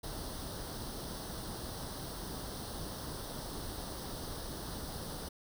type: noise with comb filter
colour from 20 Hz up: pink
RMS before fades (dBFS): -42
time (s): 0.03-5.29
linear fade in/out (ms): 10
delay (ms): 0.21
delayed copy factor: +0.75
effects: none